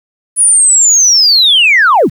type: linear sweep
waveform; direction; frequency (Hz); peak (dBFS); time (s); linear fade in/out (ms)
sine; down; 9956 to 87.31; -3; 0.36-2.1; 50
effects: tanh soft clip ceiling 0 dBFS + 7-bit